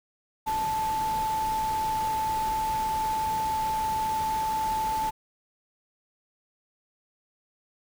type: tone in noise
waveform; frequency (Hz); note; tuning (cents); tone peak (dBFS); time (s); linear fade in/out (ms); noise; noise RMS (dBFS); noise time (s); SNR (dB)
sine; 876; A5; -8; -25; 0.46-5.11; 20; pink; -38; 0.46-5.11; +10
effects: none